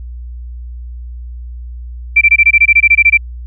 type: tone bursts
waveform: sine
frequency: 2345 Hz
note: D7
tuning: 3 cents flat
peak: -3 dBFS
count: 14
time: 2.16-3.175 s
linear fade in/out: 10 ms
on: 53 ms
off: 21 ms
effects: added 60 Hz sine -24 dBFS peak until 3.46 s